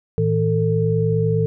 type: tone cluster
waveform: sine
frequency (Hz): 110.8 / 160.5 / 446.3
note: A2 / E3 / A4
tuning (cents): +13 / -46 / +25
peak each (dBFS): -20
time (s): 0.18-1.46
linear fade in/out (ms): 0
effects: none